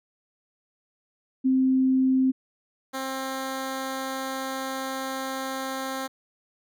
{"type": "tone pair in turn", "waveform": ["sine", "10% pulse"], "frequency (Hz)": [261.4, 265.4], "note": ["C4", "C4"], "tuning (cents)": [-1, 25], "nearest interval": "unison", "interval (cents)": 26, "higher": "second", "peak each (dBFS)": [-18, -21], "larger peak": "first", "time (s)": [[1.44, 2.32], [2.93, 6.08]], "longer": "second", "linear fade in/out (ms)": 20, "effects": []}